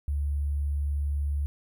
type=tone with sample-and-hold; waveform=sine; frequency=71.8 Hz; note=D2; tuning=39 cents flat; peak=-25 dBFS; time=0.08-1.46 s; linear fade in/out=0 ms; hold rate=11025 Hz; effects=none